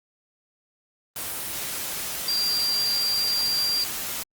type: tone in noise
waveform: sine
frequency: 4739 Hz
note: D8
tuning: 15 cents sharp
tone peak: -22 dBFS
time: 2.28-3.84 s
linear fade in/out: 2 ms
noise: white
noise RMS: -31 dBFS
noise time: 1.16-4.23 s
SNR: +6 dB
effects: Opus 24 kbps